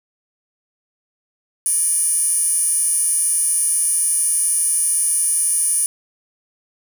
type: tone with high-pass filter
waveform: 15% pulse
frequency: 587.3 Hz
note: D5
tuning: in tune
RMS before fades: -18 dBFS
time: 1.66-5.86 s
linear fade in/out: 0 ms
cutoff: 9600 Hz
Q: 7.4
effects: none